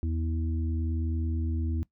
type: harmonic tone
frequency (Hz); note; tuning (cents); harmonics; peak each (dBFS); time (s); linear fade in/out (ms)
81; E2; -30; 1 / 3 / 4; -27 / -37 / -39; 0.03-1.83; 0
effects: noise-tail reverb RT60 0.1 s tail -20 dB re dry